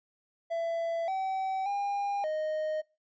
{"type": "tone with pitch steps", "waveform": "triangle", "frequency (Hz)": [668, 765, 806, 620], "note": ["E5", "G5", "G5", "D#5"], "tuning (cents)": [23, -42, 48, -6], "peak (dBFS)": -27, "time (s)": [0.5, 2.82], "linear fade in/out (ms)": 20, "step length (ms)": 580, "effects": ["noise-tail reverb RT60 0.3 s tail -24 dB re dry", "resampled to 16000 Hz"]}